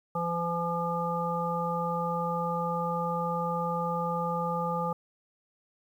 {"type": "harmonic tone with a mistuned harmonic", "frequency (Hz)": 170, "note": "F3", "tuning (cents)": -46, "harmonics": [1, 3, 5, 7], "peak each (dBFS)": [-33, -33, -33, -33], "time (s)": [0.15, 4.93], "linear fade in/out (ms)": 5, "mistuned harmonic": 7, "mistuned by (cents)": 24, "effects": ["10-bit"]}